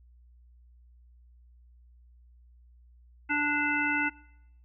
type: harmonic tone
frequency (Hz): 293.7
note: D4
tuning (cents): 0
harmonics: 1 / 3 / 5 / 7 / 9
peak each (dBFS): -32 / -34 / -29 / -31 / -33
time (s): 3.29-4.1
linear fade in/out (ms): 20
effects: noise-tail reverb RT60 0.8 s tail -22 dB re dry + added 60 Hz sine -54 dBFS peak until 4.64 s